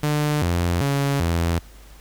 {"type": "tone with pitch steps", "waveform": "sawtooth", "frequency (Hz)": [149.2, 86.7, 140, 84.4], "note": ["D3", "F2", "C#3", "E2"], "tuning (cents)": [28, -12, 18, 41], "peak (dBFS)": -15, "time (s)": [0.03, 1.59], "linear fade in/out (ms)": 5, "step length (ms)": 390, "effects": ["added 50 Hz sine -43 dBFS peak until 2 s", "pink hiss -50 dBFS RMS until 2 s"]}